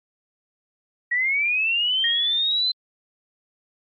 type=linear sweep; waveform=sine; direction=up; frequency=1900 to 4093 Hz; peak=-19 dBFS; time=1.11-2.72 s; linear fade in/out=10 ms
type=tone with exponential decay; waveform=sine; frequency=1864.7 Hz; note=A#6; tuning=in tune; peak=-21 dBFS; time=2.04-2.5 s; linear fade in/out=2 ms; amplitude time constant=100 ms
effects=Opus 48 kbps